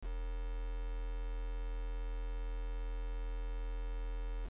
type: tone with quantisation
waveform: sine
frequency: 41.31 Hz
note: E1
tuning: 4 cents sharp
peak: -36 dBFS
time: 0.01-4.5 s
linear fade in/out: 50 ms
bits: 8
effects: resampled to 8000 Hz